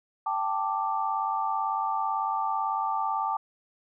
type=chord; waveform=sine; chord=G suspended second; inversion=none; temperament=just; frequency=784 / 882 / 1176 Hz; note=G5 / A5 / D6; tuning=0 / +4 / +2 cents; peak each=-31 / -29 / -30 dBFS; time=0.26-3.37 s; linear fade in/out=5 ms; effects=none